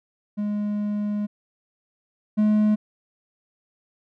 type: tone pair in turn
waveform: triangle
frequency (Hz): 207.7 / 212.2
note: G#3 / G#3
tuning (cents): 0 / +38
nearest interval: unison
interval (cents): 38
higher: second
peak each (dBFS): -21 / -14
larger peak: second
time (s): 0.37-1.27 / 2.37-2.76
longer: first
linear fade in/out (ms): 20
effects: none